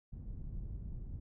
pink low-pass noise, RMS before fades -43 dBFS, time 0.12-1.2 s, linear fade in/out 10 ms, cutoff 120 Hz, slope 12 dB/octave, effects none

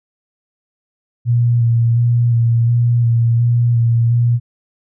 sine tone with vibrato, 118 Hz, A#2, 22 cents sharp, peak -10 dBFS, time 1.25-4.4 s, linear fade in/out 50 ms, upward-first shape square, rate 1.4 Hz, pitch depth 20 cents each way, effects none

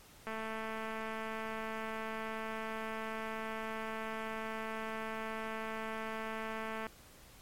click train, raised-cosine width 0.5 ms, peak -26 dBFS, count 1459, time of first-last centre 0.27-6.867 s, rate 221 Hz, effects pink hiss -58 dBFS RMS until 7.41 s + MP3 64 kbps

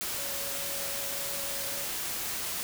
sine tone in noise, 559 Hz, C#5, 14 cents sharp, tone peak -43 dBFS, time 0.18-1.85 s, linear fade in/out 0 ms, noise white, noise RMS -34 dBFS, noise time 0.01-2.63 s, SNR -12 dB, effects none

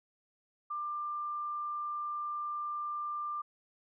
sine tone, 1190 Hz, D6, 22 cents sharp, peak -34 dBFS, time 0.7-3.42 s, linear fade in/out 10 ms, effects none

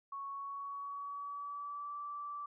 sine tone with pitch glide, 1108.7 to 1163.1 Hz, C#6 to D6, 0 to -17 cents, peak -40 dBFS, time 0.12-2.46 s, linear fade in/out 5 ms, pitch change +83 cents, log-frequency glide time 0.28-1.97 s, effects none

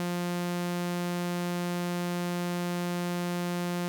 sawtooth tone, 175.7 Hz, F3, 11 cents sharp, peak -25 dBFS, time 0-3.88 s, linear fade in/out 0 ms, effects none

